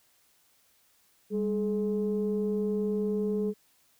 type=tone pair together; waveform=sine; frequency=200.5 / 424.9 Hz; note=G3 / G#4; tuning=+39 / +40 cents; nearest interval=octave + minor second; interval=1301 cents; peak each=-28 dBFS; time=1.3-3.54 s; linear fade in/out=50 ms; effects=tanh soft clip ceiling -20 dBFS + white hiss -66 dBFS RMS until 3.99 s